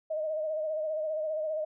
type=tone with vibrato; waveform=sine; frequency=622.3 Hz; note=D#5; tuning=in tune; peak=-29 dBFS; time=0.1-1.65 s; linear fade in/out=10 ms; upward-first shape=sine; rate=15 Hz; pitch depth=46 cents each way; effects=none